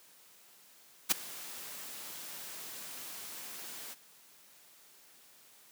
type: noise with ADSR envelope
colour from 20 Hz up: white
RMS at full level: -24 dBFS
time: 1.09-3.95 s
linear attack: 24 ms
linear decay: 13 ms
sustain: -21 dB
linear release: 27 ms
effects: white hiss -60 dBFS RMS until 5.71 s + high-pass 150 Hz 12 dB/octave